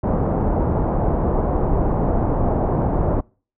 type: low-pass noise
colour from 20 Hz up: pink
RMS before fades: -19 dBFS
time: 0.03-3.21 s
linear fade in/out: 10 ms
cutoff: 900 Hz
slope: 24 dB/octave
effects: noise-tail reverb RT60 0.4 s tail -26 dB re dry